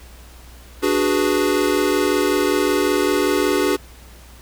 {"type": "chord", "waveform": "square", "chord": "G# half-diminished seventh", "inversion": "second", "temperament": "equal", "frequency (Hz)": [293.7, 370, 415.3, 493.9], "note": ["D4", "F#4", "G#4", "B4"], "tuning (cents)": [0, 0, 0, 0], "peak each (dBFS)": [-22, -21, -22, -26], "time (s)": [0.82, 3.77], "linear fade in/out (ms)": 20, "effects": ["added 60 Hz sine -41 dBFS peak until 4.41 s", "pink hiss -46 dBFS RMS until 4.41 s"]}